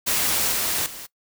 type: noise with level steps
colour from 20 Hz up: white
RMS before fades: -22 / -24 / -37 dBFS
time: 0.06-1.07 s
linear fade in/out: 20 ms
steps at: 0.52 / 0.86 s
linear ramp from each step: 2 ms
effects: noise-tail reverb RT60 0.1 s tail -21 dB re dry